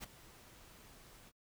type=noise with ADSR envelope; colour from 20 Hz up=pink; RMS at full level=-43 dBFS; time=0-1.32 s; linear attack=37 ms; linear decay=11 ms; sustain=-16 dB; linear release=43 ms; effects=noise-tail reverb RT60 0.1 s tail -26 dB re dry